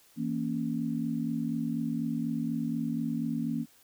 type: chord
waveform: sine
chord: A# diminished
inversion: second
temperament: equal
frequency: 164.81 / 233.1 / 277.2 Hz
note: E3 / A#3 / C#4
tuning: 0 / 0 / 0 cents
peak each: -35 / -31 / -34 dBFS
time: 0.16-3.66 s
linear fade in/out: 50 ms
effects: white hiss -61 dBFS RMS until 3.83 s